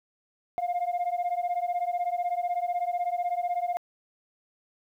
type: beating tone pair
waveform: sine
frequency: 698.5 / 714.5 Hz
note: F5 / F5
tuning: 0 / +39 cents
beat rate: 16 Hz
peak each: -27 dBFS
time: 0.58-3.77 s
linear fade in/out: 0 ms
effects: tanh soft clip ceiling -23 dBFS + 10-bit